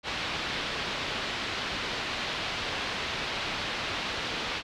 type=low-pass noise; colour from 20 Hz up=white; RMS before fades=-33 dBFS; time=0.03-4.63 s; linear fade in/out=50 ms; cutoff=4000 Hz; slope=24 dB/octave; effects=none